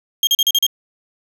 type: tone bursts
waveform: 35% pulse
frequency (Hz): 3223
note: G7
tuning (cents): +47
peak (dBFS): -10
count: 6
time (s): 0.23-0.666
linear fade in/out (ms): 2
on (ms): 41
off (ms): 38
effects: none